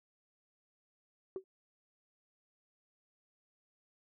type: tone with exponential decay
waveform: sine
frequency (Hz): 380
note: F#4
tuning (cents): +46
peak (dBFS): -31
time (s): 1.36-1.44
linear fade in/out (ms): 1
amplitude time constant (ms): 16
effects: tanh soft clip ceiling -33 dBFS